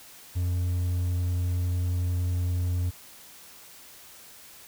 triangle tone, 88.9 Hz, F2, 31 cents sharp, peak -22 dBFS, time 0.35-2.91 s, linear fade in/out 20 ms, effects white hiss -49 dBFS RMS until 4.67 s

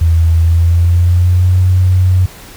sine tone with pitch glide, 82.41 to 91.97 Hz, E2 to F#2, 0 to -10 cents, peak -6 dBFS, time 0.01-2.26 s, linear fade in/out 5 ms, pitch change +190 cents, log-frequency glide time 0.37-1.61 s, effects pink hiss -35 dBFS RMS until 2.56 s

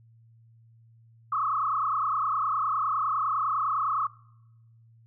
sine tone with frequency modulation, 1195 Hz, D6, 30 cents sharp, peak -24 dBFS, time 1.32-4.07 s, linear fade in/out 5 ms, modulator 29.8 Hz, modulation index 3.6, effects noise-tail reverb RT60 0.9 s tail -22 dB re dry + added 114 Hz sine -54 dBFS peak until 5.06 s

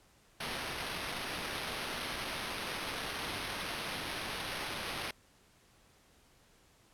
violet noise with sample-and-hold, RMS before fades -39 dBFS, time 0.4-5.11 s, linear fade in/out 5 ms, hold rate 7350 Hz, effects pink hiss -65 dBFS RMS until 6.93 s + low-pass 12000 Hz 12 dB/octave

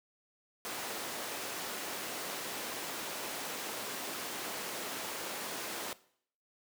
pink high-pass noise, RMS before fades -40 dBFS, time 0.65-5.93 s, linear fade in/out 0 ms, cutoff 330 Hz, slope 12 dB/octave, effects noise-tail reverb RT60 0.6 s tail -19 dB re dry

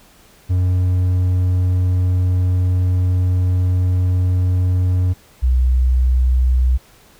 triangle / sine tone pair in turn, 91 / 63.02 Hz, F#2 / B1, -28 / +36 cents, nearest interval tritone, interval 636 cents, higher first, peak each -11 dBFS, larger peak neither, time 0.49-5.14 / 5.42-6.78 s, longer first, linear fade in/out 20 ms, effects pink hiss -49 dBFS RMS until 7.19 s

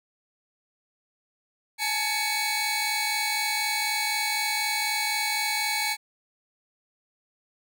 sawtooth tone cluster, 843 / 887 / 2237 / 4058 Hz, G#5 / A5 / C#7 / B7, +26 / +14 / +15 / +46 cents, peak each -28 / -31 / -24 / -29 dBFS, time 1.78-5.97 s, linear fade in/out 50 ms, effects none

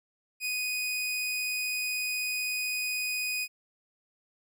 sawtooth tone, 2489 Hz, D#7, in tune, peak -26 dBFS, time 0.4-3.48 s, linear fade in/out 50 ms, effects none

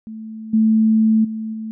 sine tone with level steps, 220 Hz, A3, in tune, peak -29 / -11 / -23 / -25 dBFS, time 0.07-1.71 s, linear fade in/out 0 ms, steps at 0.53 / 1.24 / 1.53 s, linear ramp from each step 10 ms, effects none

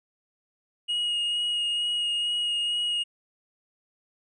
triangle tone with vibrato, 2878 Hz, F#7, 49 cents flat, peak -23 dBFS, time 0.88-3.04 s, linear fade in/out 20 ms, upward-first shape sine, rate 2.2 Hz, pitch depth 13 cents each way, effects resampled to 22050 Hz

